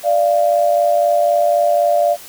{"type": "tone pair together", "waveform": "sine", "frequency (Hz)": [587.3, 691.2], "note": ["D5", "F5"], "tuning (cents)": [0, -18], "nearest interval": "minor third", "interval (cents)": 282, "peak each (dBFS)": -14, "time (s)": [0.03, 2.17], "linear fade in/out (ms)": 50, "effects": ["white hiss -37 dBFS RMS until 2.28 s"]}